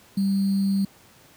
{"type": "tone with sample-and-hold", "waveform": "sine", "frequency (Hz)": 196, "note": "G3", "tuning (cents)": 0, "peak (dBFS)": -19, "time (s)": [0.17, 0.85], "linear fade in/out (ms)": 5, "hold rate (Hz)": 4410, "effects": ["pink hiss -53 dBFS RMS until 1.36 s", "high-pass 80 Hz 12 dB/octave"]}